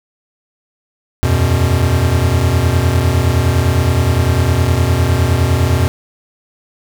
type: chord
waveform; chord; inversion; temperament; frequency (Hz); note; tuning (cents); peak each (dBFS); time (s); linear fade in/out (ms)
square; E suspended second; none; equal with one note detuned; 82.41 / 92.18 / 123.47; E2 / F#2 / B2; 0 / -6 / 0; -16; 1.23-5.88; 0
effects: 7-bit